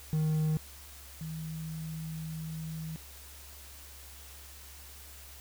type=tone pair in turn; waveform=triangle / sine; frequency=155.56 / 159.29 Hz; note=D#3 / D#3; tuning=0 / +41 cents; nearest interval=unison; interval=41 cents; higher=second; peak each=-24 / -36 dBFS; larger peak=first; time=0.13-0.57 / 1.21-2.96 s; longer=second; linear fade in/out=0 ms; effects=added 69 Hz sine -51 dBFS peak until 5.4 s + white hiss -51 dBFS RMS until 5.4 s